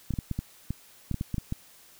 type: clicks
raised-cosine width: 5 ms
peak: -17 dBFS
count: 12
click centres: 0.107 / 0.138 / 0.188 / 0.313 / 0.39 / 0.706 / 1.113 / 1.143 / 1.211 / 1.343 / 1.382 / 1.524 s
effects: white hiss -55 dBFS RMS until 1.99 s